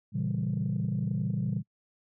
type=chord; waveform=sine; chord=A# diminished seventh; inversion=none; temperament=equal; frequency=116.54 / 138.59 / 164.81 / 196 Hz; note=A#2 / C#3 / E3 / G3; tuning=0 / 0 / 0 / 0 cents; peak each=-32 dBFS; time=0.12-1.63 s; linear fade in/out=50 ms; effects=noise-tail reverb RT60 0.1 s tail -25 dB re dry + tanh soft clip ceiling -21 dBFS